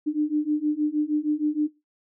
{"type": "beating tone pair", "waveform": "sine", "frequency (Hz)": [297.4, 303.8], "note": ["D4", "D#4"], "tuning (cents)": [22, -41], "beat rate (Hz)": 6.4, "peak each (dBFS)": -24, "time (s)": [0.06, 1.68], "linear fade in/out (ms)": 20, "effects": ["noise-tail reverb RT60 0.2 s tail -17 dB re dry"]}